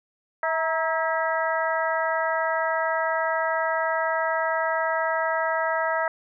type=harmonic tone with a mistuned harmonic; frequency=324.2 Hz; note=E4; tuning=29 cents flat; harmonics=2 / 3 / 4 / 5 / 6; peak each=-26 / -28 / -29 / -30 / -31 dBFS; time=0.43-6.08 s; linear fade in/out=2 ms; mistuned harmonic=3; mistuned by=-56 cents; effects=none